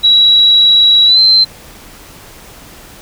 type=tone with pitch glide; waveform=sine; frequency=3891 to 4103 Hz; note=B7 to C8; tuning=-27 to -35 cents; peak=-4 dBFS; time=0.03-1.45 s; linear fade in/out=20 ms; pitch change=+92 cents; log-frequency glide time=1.06-1.19 s; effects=pink hiss -36 dBFS RMS until 3.01 s